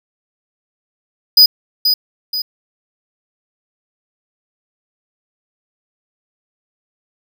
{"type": "tone with echo", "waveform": "square", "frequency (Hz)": 4964, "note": "D#8", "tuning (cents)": -5, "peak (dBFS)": -4, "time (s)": [1.37, 1.46], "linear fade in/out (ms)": 5, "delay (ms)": 480, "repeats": 2, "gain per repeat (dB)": -7, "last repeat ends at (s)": 2.42, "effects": []}